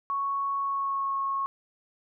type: tone with pitch glide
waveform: sine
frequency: 1108.7 to 1094.7 Hz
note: C#6 to C#6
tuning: 0 to -22 cents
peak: -26 dBFS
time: 0.1-1.46 s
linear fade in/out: 0 ms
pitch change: -22 cents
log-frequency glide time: 0.58-1.16 s
effects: none